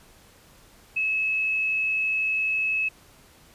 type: tone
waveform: sine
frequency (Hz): 2586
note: E7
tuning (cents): -34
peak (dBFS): -22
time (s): 0.96-2.89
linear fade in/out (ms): 10
effects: pink hiss -54 dBFS RMS until 3.54 s + resampled to 32000 Hz